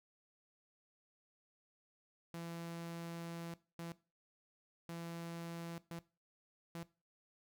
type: tone bursts at uneven times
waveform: sawtooth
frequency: 168.4 Hz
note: E3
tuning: 37 cents sharp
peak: -40 dBFS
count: 5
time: 2.34-3.54 / 3.79-3.92 / 4.89-5.78 / 5.91-5.99 / 6.75-6.83 s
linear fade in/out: 0 ms
effects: noise-tail reverb RT60 0.3 s tail -18 dB re dry